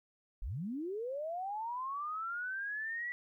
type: linear sweep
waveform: sine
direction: up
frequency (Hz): 31.64 to 1964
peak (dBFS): -36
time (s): 0.42-3.12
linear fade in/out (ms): 0
effects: 13-bit